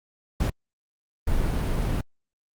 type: noise bursts at uneven times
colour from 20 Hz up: brown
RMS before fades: -24 dBFS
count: 2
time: 0.4-0.5 / 1.27-2.01 s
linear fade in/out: 5 ms
effects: Opus 48 kbps